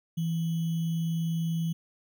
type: tone with sample-and-hold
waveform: sine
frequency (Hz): 164.7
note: E3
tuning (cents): -1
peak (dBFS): -26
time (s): 0.17-1.73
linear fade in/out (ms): 10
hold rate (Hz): 3150
effects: none